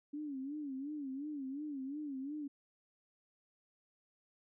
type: tone with vibrato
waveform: sine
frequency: 282.4 Hz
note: C#4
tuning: 32 cents sharp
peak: -39 dBFS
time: 0.13-2.48 s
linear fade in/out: 10 ms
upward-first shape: sine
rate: 2.8 Hz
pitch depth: 130 cents each way
effects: none